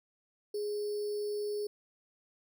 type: tone with sample-and-hold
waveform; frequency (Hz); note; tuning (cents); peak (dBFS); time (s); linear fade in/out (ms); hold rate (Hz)
sine; 415.3; G#4; 0; -32; 0.54-1.67; 5; 4900
effects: none